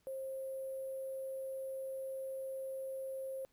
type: tone with sample-and-hold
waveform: sine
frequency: 532 Hz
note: C5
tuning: 29 cents sharp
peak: -39 dBFS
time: 0.07-3.45 s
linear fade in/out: 0 ms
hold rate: 11025 Hz
effects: pink hiss -75 dBFS RMS until 3.52 s